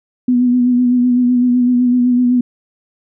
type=tone with vibrato; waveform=sine; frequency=246.9 Hz; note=B3; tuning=in tune; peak=-9 dBFS; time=0.28-2.41 s; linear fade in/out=5 ms; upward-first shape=sine; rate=7.9 Hz; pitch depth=30 cents each way; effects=none